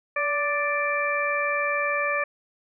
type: harmonic tone with a mistuned harmonic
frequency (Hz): 587.3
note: D5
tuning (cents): 0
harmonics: 1 / 2 / 3 / 4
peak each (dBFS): -28 / -28 / -28 / -28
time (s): 0.16-2.24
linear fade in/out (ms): 5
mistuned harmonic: 1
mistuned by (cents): -33
effects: none